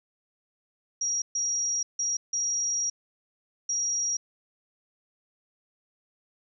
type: tone bursts at uneven times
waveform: sine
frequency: 5690 Hz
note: F8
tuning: 31 cents sharp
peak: -25 dBFS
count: 5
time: 1.01-1.22 / 1.35-1.83 / 1.99-2.17 / 2.33-2.9 / 3.69-4.17 s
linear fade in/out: 5 ms
effects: none